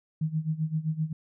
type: tone with tremolo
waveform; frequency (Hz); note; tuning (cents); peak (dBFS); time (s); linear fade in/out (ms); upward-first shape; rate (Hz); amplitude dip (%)
sine; 157.3; D#3; +19; -23; 0.21-1.13; 5; sine; 7.7; 85
effects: none